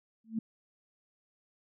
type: tone with exponential growth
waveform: sine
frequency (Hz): 223.2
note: A3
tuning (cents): +25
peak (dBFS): -26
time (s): 0.24-0.39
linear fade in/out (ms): 5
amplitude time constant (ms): 32
effects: none